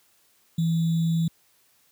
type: tone with sample-and-hold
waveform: sine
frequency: 164.81 Hz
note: E3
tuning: in tune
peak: -20 dBFS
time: 0.58-1.28 s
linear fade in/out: 5 ms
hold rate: 3675 Hz
effects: white hiss -63 dBFS RMS until 1.91 s + high-pass 60 Hz 12 dB/octave